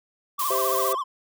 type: tone with vibrato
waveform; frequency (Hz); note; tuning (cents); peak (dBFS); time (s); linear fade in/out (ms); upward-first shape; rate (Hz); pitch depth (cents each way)
triangle; 1101; C#6; -12; -23; 0.38-1.04; 20; sine; 15; 120
type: noise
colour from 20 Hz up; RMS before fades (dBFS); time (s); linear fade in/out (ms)
blue; -29; 0.39-0.93; 5
type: chord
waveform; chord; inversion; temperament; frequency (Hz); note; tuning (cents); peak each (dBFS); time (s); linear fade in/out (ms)
triangle; C major; second; equal; 392 / 523.3 / 659.3; G4 / C5 / E5; 0 / 0 / 0; -27 / -26 / -29; 0.5-0.95; 5
effects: none